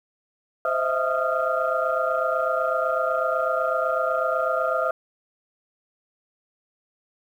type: tone cluster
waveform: sine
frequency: 519 / 637 / 665 / 1236 / 1378 Hz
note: C5 / D#5 / E5 / D#6 / F6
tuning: -14 / +41 / +15 / -12 / -24 cents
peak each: -27 dBFS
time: 0.65-4.91 s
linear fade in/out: 2 ms
effects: tanh soft clip ceiling -9 dBFS + 9-bit